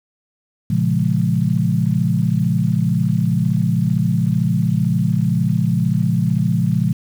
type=chord; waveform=sine; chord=Bb minor seventh; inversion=none; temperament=equal with one note detuned; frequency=116.54 / 138.59 / 171.91 / 207.7 Hz; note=Bb2 / Db3 / F3 / Ab3; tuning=0 / 0 / -27 / 0 cents; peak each=-20 / -20 / -18 / -22 dBFS; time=0.7-6.93 s; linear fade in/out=5 ms; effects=7-bit